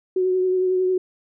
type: tone with vibrato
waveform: sine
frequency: 370 Hz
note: F#4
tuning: in tune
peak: -17 dBFS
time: 0.16-0.98 s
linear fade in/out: 5 ms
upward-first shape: triangle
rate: 11 Hz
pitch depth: 24 cents each way
effects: none